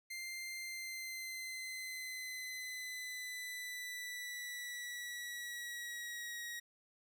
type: tone with pitch glide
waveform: sawtooth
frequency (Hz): 2093 to 1897.2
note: C7 to A#6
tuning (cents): 0 to +30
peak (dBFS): -39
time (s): 0.1-6.6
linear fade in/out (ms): 10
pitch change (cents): -170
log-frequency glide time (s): 0.58-6.43
effects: none